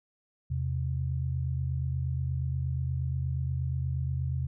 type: tone pair together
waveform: sine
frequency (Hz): 82.41 / 130.82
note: E2 / C3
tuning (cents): 0 / 0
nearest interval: minor sixth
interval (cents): 800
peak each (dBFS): -31 / -30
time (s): 0.5-4.47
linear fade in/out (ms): 10
effects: none